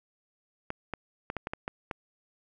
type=clicks; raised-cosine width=0.5 ms; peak=-18 dBFS; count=8; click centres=0.704 / 0.937 / 1.301 / 1.367 / 1.471 / 1.535 / 1.679 / 1.912 s; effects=none